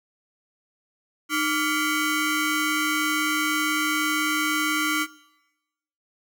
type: ring-modulated tone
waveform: 20% pulse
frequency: 852 Hz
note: G#5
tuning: 44 cents sharp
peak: -14 dBFS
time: 1.29-5.07 s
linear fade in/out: 50 ms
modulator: 545 Hz
effects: noise-tail reverb RT60 1.0 s tail -20 dB re dry